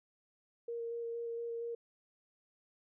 sine tone with vibrato, 466.2 Hz, A#4, in tune, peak -37 dBFS, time 0.68-1.75 s, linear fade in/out 5 ms, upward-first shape square, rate 4.3 Hz, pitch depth 9 cents each way, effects none

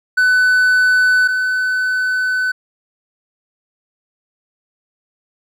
triangle tone pair in turn, 1500 / 1507.2 Hz, F#6 / F#6, +23 / +32 cents, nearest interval unison, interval 9 cents, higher second, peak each -8 / -13 dBFS, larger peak first, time 0.17-1.28 / 1.28-2.52 s, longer second, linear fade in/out 10 ms, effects none

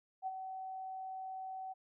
sine tone with ADSR envelope, 758 Hz, F#5, 42 cents sharp, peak -34 dBFS, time 0.22-1.74 s, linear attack 48 ms, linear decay 34 ms, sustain -7 dB, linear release 22 ms, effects none

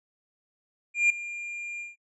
triangle tone with ADSR envelope, 2400 Hz, D7, 37 cents sharp, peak -15 dBFS, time 0.94-1.96 s, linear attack 160 ms, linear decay 4 ms, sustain -17 dB, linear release 160 ms, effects noise-tail reverb RT60 0.1 s tail -26 dB re dry + resampled to 24000 Hz

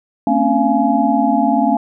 sine tone cluster, 223.1 / 260.9 / 281.4 / 688 / 841 Hz, A3 / C4 / C#4 / F5 / G#5, +24 / -5 / +26 / -26 / +22 cents, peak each -18 dBFS, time 0.27-1.77 s, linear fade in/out 2 ms, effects none

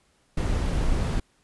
brown noise, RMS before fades -24 dBFS, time 0.37-1.2 s, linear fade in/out 5 ms, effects pink hiss -65 dBFS RMS until 1.43 s + resampled to 24000 Hz

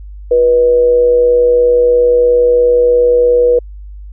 sine tone with amplitude modulation, 487 Hz, B4, 24 cents flat, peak -4 dBFS, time 0.31-3.59 s, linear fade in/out 5 ms, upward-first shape sine, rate 131 Hz, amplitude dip 40%, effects added 50 Hz sine -27 dBFS peak until 4.12 s

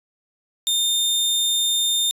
sawtooth tone, 3630 Hz, A#7, 47 cents flat, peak -15 dBFS, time 0.67-2.11 s, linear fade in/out 0 ms, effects resampled to 32000 Hz

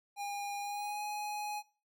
square tone with pitch glide, 811 to 835.2 Hz, G#5 to G#5, -41 to +10 cents, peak -37 dBFS, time 0.16-1.63 s, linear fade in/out 50 ms, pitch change +51 cents, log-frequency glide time 0.59-1.03 s, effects noise-tail reverb RT60 0.3 s tail -17 dB re dry

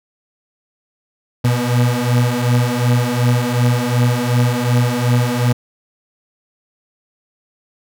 35% pulse beating tone pair, 120.6 / 123.3 Hz, B2 / B2, -41 / -2 cents, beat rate 2.7 Hz, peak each -15 / -14 dBFS, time 1.44-5.53 s, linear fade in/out 10 ms, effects none

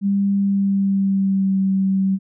sine tone with pitch glide, 198.8 to 192.36 Hz, G3 to G3, +25 to -32 cents, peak -15 dBFS, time 0.01-2.19 s, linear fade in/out 50 ms, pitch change -57 cents, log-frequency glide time 0.36-1.61 s, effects none

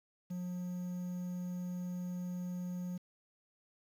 triangle tone with quantisation, 179.2 Hz, F3, 45 cents sharp, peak -35 dBFS, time 0.3-2.98 s, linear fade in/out 10 ms, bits 10, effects none

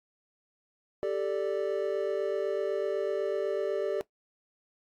triangle chord, G suspended second, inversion none, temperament equal, 392 / 440 / 587.3 Hz, G4 / A4 / D5, 0 / 0 / 0 cents, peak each -30 dBFS, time 1.03-4.01 s, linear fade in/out 0 ms, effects noise-tail reverb RT60 0.1 s tail -18 dB re dry + AAC 64 kbps

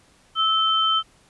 sine tone pair together, 1305 / 3093 Hz, E6 / G7, -18 / -24 cents, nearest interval octave + minor third, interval 1494 cents, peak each -20 dBFS, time 0.35-1.03 s, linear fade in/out 50 ms, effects pink hiss -57 dBFS RMS until 1.29 s + resampled to 24000 Hz

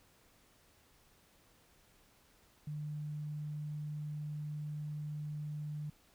sine tone, 150 Hz, D3, 37 cents sharp, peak -38 dBFS, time 2.67-5.9 s, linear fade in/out 5 ms, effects pink hiss -67 dBFS RMS until 6.14 s

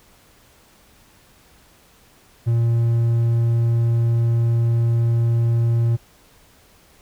triangle tone, 116.54 Hz, A#2, in tune, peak -13 dBFS, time 2.46-5.97 s, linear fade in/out 20 ms, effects pink hiss -53 dBFS RMS until 7.01 s

